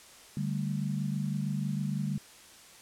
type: chord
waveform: sine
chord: D suspended fourth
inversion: none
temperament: equal with one note detuned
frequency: 146.83 / 196 / 222.3 Hz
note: D3 / G3 / A3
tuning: 0 / 0 / +18 cents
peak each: -32 / -33 / -38 dBFS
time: 0.37-2.18 s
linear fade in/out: 2 ms
effects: white hiss -53 dBFS RMS until 2.81 s + low-pass 10000 Hz 12 dB/octave

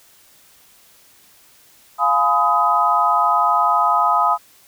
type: chord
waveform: sine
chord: F half-diminished seventh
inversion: none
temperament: just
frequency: 698.5 / 838.1 / 1005.8 / 1257.2 Hz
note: F5 / Ab5 / Cb6 / Eb6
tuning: 0 / +16 / +31 / +18 cents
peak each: -21 / -20 / -20 / -16 dBFS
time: 1.98-4.38 s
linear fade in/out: 50 ms
effects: white hiss -51 dBFS RMS until 4.67 s

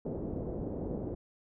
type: low-pass noise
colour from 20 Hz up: white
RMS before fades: -37 dBFS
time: 0.05-1.15 s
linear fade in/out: 5 ms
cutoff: 480 Hz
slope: 24 dB/octave
effects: none

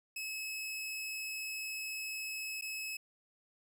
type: tone with dropouts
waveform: sawtooth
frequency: 2582 Hz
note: E7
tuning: 37 cents flat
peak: -35 dBFS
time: 0.16-2.97 s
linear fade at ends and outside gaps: 5 ms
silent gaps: 2.612-2.621 s
effects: none

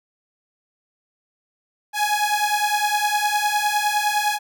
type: beating tone pair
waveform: sawtooth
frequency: 830.6 / 840.4 Hz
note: G#5 / G#5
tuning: 0 / +20 cents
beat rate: 9.8 Hz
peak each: -18 dBFS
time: 1.93-4.39 s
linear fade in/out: 50 ms
effects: none

